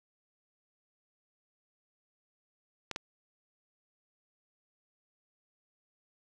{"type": "clicks", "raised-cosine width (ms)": 0.2, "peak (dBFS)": -18, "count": 2, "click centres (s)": [2.913, 2.961], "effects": []}